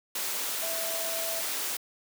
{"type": "tone in noise", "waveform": "sine", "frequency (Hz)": 659.3, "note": "E5", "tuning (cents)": 0, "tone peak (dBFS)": -36, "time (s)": [0.62, 1.41], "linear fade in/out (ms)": 5, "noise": "white", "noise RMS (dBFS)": -32, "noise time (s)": [0.15, 1.77], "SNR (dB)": -7, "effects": ["high-pass 300 Hz 12 dB/octave"]}